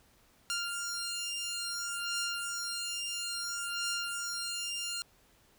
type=beating tone pair; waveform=10% pulse; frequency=1396.9 / 1397.49 Hz; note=F6 / F6; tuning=0 / +1 cents; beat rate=0.59 Hz; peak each=-29 dBFS; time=0.5-5.02 s; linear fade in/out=0 ms; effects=pink hiss -65 dBFS RMS until 5.58 s